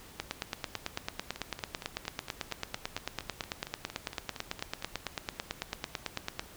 two click trains, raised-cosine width 0.2 ms, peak -15 / -23 dBFS, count 57 / 16, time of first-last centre 0.2-6.395 / 1.36-4.824 s, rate 9.04 / 4.33 Hz, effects pink hiss -52 dBFS RMS until 6.56 s

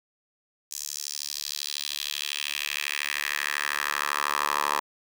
10% pulse tone with high-pass filter sweep, 72.8 Hz, D2, 15 cents flat, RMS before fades -30 dBFS, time 0.71-4.8 s, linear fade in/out 5 ms, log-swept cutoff 6500 to 940 Hz, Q 2.3, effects none

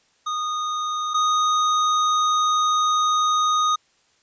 square tone pair in turn, 1235 / 1241.5 Hz, D#6 / D#6, -13 / -4 cents, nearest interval unison, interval 9 cents, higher second, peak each -24 / -18 dBFS, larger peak second, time 0.26-1.14 / 1.14-3.76 s, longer second, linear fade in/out 10 ms, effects white hiss -62 dBFS RMS until 4.22 s + resampled to 16000 Hz

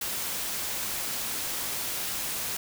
white noise, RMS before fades -32 dBFS, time 0.01-2.57 s, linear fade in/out 5 ms, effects none

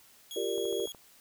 sawtooth tone, 3322 Hz, G#7, in tune, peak -36 dBFS, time 0.31-0.92 s, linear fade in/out 0 ms
sine chord, G minor seventh, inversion third, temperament equal with one note detuned, 349.2 / 395.2 / 466.2 / 587.3 Hz, F4 / G4 / Bb4 / D5, 0 / +14 / 0 / 0 cents, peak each -37 / -33 / -34 / -39 dBFS, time 0.36-0.86 s, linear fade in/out 5 ms
click train, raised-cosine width 1 ms, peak -36 dBFS, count 6, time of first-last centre 0.58-0.948 s, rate 13.6 Hz
effects white hiss -59 dBFS RMS until 1.2 s

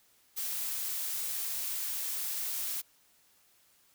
blue noise, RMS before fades -35 dBFS, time 0.36-2.82 s, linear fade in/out 20 ms, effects white hiss -66 dBFS RMS until 3.94 s

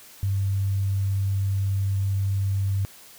sine tone, 98 Hz, G2, in tune, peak -21 dBFS, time 0.23-2.85 s, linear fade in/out 0 ms, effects white hiss -48 dBFS RMS until 3.18 s

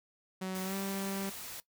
sawtooth tone with pitch glide, 187.5 to 195.35 Hz, F#3 to G3, +23 to -6 cents, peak -31 dBFS, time 0.41-1.3 s, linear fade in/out 10 ms, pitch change +71 cents, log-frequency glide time 0.64-0.75 s
white noise, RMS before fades -44 dBFS, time 0.55-1.6 s, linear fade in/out 0 ms
effects noise-tail reverb RT60 0.1 s tail -18 dB re dry

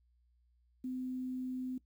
sine tone with quantisation, 255.7 Hz, C4, 40 cents flat, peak -36 dBFS, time 0.84-1.78 s, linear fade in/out 5 ms, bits 11, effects noise-tail reverb RT60 0.1 s tail -19 dB re dry + added 60 Hz sine -68 dBFS peak until 1.85 s

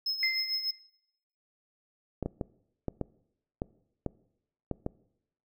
triangle tone with tremolo, 5170 Hz, E8, 34 cents flat, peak -25 dBFS, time 0.06-0.71 s, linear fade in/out 5 ms, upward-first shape triangle, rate 6.7 Hz, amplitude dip 70%
sine tone with exponential decay, 2080 Hz, C7, 11 cents flat, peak -25 dBFS, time 0.23-0.79 s, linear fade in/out 1 ms, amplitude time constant 120 ms
clicks, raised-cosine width 2 ms, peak -18 dBFS, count 9, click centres 2.227 / 2.26 / 2.412 / 2.883 / 3.013 / 3.619 / 4.063 / 4.713 / 4.864 s
effects noise-tail reverb RT60 0.8 s tail -22 dB re dry

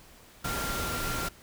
sine tone in noise, 1383 Hz, F6, 17 cents flat, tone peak -35 dBFS, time 0.44-1.29 s, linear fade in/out 10 ms, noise pink, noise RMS -33 dBFS, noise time 0.44-1.29 s, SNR -5 dB, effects pink hiss -54 dBFS RMS until 1.42 s

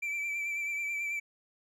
triangle tone with vibrato, 2332 Hz, D7, 13 cents flat, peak -30 dBFS, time 0.02-1.2 s, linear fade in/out 10 ms, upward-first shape triangle, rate 9.2 Hz, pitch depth 37 cents each way, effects none

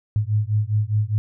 sine beating tone pair, 103.83 / 108.73 Hz, G#2 / A2, 0 / -20 cents, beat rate 4.9 Hz, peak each -21 dBFS, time 0.16-1.18 s, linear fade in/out 0 ms, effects none

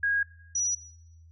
sine tone pair in turn, 1640 / 5857 Hz, G#6 / F#8, -22 / -18 cents, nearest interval octave + minor seventh, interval 2204 cents, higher second, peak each -23 / -25 dBFS, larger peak first, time 0.03-0.23 / 0.55-0.75 s, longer neither, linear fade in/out 5 ms, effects noise-tail reverb RT60 0.9 s tail -20 dB re dry + added 82 Hz sine -50 dBFS peak until 1.31 s

